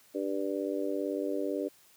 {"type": "harmonic tone", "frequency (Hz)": 98, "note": "G2", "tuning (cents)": 0, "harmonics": [3, 4, 5, 6], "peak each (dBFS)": [-34, -35, -36, -37], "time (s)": [0.14, 1.69], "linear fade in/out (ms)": 20, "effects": ["white hiss -61 dBFS RMS until 1.96 s", "high-pass 60 Hz 12 dB/octave"]}